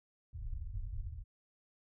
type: low-pass noise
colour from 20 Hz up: pink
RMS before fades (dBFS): -41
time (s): 0.33-1.24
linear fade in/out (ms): 10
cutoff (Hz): 110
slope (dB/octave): 48
effects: none